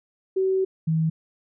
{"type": "tone pair in turn", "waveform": "sine", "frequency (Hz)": [380, 160.33], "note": ["F#4", "E3"], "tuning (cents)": [46, -48], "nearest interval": "octave + minor third", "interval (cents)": 1494, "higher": "first", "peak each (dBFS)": -19, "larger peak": "neither", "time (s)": [[0.36, 0.65], [0.87, 1.1]], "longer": "first", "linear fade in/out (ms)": 10, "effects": []}